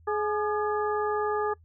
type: harmonic tone with a mistuned harmonic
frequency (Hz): 421.6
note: G#4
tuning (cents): +26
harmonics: 1 / 2 / 3 / 4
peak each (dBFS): -27 / -31 / -32 / -38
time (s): 0.07-1.54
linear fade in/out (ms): 10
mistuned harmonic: 3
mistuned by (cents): -73
effects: noise-tail reverb RT60 0.1 s tail -23 dB re dry + added 82 Hz sine -53 dBFS peak until 1.64 s